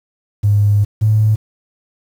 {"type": "tone pair in turn", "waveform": "triangle", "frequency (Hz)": [102.9, 108.01], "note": ["G#2", "A2"], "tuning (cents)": [-16, -32], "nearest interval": "minor second", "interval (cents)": 84, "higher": "second", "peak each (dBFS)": -5, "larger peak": "neither", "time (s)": [[0.43, 0.85], [1.01, 1.36]], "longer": "first", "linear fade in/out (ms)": 20, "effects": ["tanh soft clip ceiling -7 dBFS", "7-bit"]}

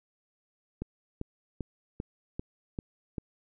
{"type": "click train", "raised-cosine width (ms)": 3, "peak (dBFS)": -21, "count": 7, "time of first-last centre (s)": [0.82, 3.182], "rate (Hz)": 2.54, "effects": []}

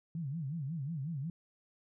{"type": "tone with vibrato", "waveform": "sine", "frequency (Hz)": 150.2, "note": "D3", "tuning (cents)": 39, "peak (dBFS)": -35, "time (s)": [0.15, 1.3], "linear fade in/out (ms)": 2, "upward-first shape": "sine", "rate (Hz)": 5.5, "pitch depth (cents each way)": 230, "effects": []}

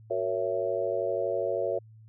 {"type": "chord", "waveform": "sine", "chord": "F# dominant seventh", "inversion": "none", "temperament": "just", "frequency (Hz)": [370, 462.5, 555, 666], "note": ["F#4", "A#4", "C#5", "E5"], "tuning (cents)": [0, -14, 2, 18], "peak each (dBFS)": [-34, -32, -30, -32], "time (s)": [0.1, 1.79], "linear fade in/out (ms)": 10, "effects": ["added 110 Hz sine -49 dBFS peak until 2.08 s"]}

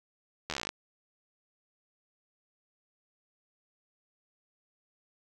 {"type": "slowing click train", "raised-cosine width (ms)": 0.2, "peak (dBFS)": -16, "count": 13, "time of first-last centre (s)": [0.5, 0.691], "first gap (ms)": 12, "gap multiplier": 1.05, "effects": []}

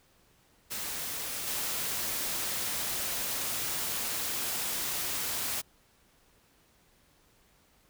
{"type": "noise with level steps", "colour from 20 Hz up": "white", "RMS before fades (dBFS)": [-36, -33], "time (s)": [0.7, 5.62], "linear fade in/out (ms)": 20, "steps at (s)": 1.47, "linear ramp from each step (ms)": 5, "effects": ["pink hiss -65 dBFS RMS until 7.89 s"]}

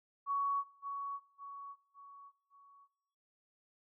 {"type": "tone with echo", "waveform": "sine", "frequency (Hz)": 1120, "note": "C#6", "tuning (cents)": 18, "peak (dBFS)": -31, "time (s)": [0.26, 0.64], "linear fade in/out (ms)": 50, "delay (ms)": 560, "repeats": 4, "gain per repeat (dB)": -7, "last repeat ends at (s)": 2.88, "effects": ["noise-tail reverb RT60 0.9 s tail -18 dB re dry"]}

